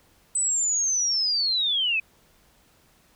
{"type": "linear sweep", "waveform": "sine", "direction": "down", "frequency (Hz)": [8120, 2494], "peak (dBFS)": -21, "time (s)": [0.35, 2], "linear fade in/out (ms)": 5, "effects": ["pink hiss -60 dBFS RMS until 3.15 s"]}